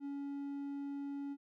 triangle tone, 281.4 Hz, C#4, 26 cents sharp, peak -37 dBFS, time 0-1.37 s, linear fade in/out 50 ms, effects none

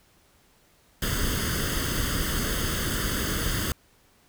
pink noise with comb filter, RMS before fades -27 dBFS, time 1.02-3.72 s, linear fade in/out 2 ms, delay 0.62 ms, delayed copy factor +0.75, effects pink hiss -61 dBFS RMS until 4.28 s

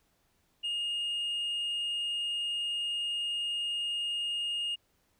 sine tone, 2845 Hz, F7, 31 cents sharp, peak -28 dBFS, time 0.63-4.76 s, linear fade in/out 20 ms, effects tanh soft clip ceiling -29 dBFS + pink hiss -72 dBFS RMS until 5.19 s

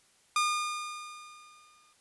sawtooth tone with exponential decay, 1214 Hz, D#6, 43 cents flat, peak -20 dBFS, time 0.36-1.93 s, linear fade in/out 2 ms, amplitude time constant 340 ms, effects white hiss -65 dBFS RMS until 2 s + resampled to 24000 Hz

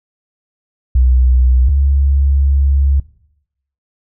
sine tone pair in turn, 63 / 69.22 Hz, B1 / C#2, +35 / -2 cents, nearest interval major second, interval 163 cents, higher second, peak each -7 / -9 dBFS, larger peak first, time 0.95-1.69 / 1.69-3 s, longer second, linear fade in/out 5 ms, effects noise-tail reverb RT60 0.8 s tail -19 dB re dry

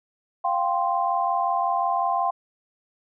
sine chord, F suspended second, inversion none, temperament equal, 698.5 / 784 / 1046.5 Hz, F5 / G5 / C6, 0 / 0 / 0 cents, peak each -25 dBFS, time 0.44-2.31 s, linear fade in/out 10 ms, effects none

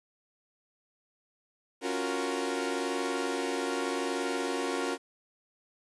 sawtooth chord, Gb major seventh, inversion second, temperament equal, 277.2 / 349.2 / 370 / 466.2 Hz, Db4 / F4 / Gb4 / Bb4, 0 / 0 / 0 / 0 cents, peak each -31 / -32 / -32 / -31 dBFS, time 1.81-4.98 s, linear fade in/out 50 ms, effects resampled to 24000 Hz + 10-bit

